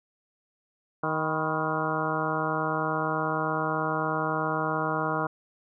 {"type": "harmonic tone with a mistuned harmonic", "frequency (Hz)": 156.7, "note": "D#3", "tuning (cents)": 13, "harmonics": [1, 2, 3, 4, 5, 6, 7, 8, 9], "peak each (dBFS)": [-34, -34, -34, -34, -34, -34, -34, -34, -34], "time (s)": [1.03, 5.27], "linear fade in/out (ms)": 5, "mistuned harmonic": 6, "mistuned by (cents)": 85, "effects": []}